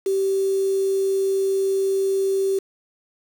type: tone with quantisation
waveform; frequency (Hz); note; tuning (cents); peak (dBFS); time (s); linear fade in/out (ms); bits
sine; 387.7; G4; -19; -18; 0.06-2.59; 5; 6
effects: none